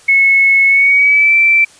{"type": "tone with pitch glide", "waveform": "sine", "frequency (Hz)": [2192, 2336], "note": ["C#7", "D7"], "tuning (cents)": [-20, -10], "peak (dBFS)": -6, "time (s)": [0.08, 1.65], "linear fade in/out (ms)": 10, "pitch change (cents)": 110, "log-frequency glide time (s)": [0.67, 1.35], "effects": ["white hiss -43 dBFS RMS until 1.79 s", "resampled to 22050 Hz"]}